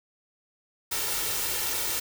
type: noise with comb filter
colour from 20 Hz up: white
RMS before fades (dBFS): -29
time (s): 0.91-2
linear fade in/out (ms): 10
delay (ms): 2.2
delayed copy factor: +0.55
effects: none